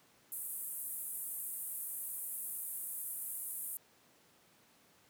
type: band-pass noise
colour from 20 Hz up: white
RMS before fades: -42 dBFS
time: 0.32-3.77 s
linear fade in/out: 0 ms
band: 8800 to 15000 Hz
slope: 48 dB/octave
effects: pink hiss -66 dBFS RMS until 5.09 s + high-pass 150 Hz 12 dB/octave